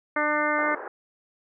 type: harmonic tone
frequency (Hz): 299.5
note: D4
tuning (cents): +34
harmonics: 1 / 2 / 3 / 4 / 5 / 6 / 7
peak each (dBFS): -31 / -28 / -31 / -28 / -29 / -31 / -30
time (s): 0.16-0.75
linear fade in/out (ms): 5
type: band-pass noise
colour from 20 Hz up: pink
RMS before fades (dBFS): -37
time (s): 0.58-0.88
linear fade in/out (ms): 2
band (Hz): 350 to 1700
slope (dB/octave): 48
effects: none